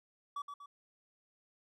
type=tone with echo; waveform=triangle; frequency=1144 Hz; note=D6; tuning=46 cents flat; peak=-35 dBFS; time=0.36-0.42 s; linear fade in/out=5 ms; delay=120 ms; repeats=2; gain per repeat=-6 dB; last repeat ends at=0.66 s; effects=none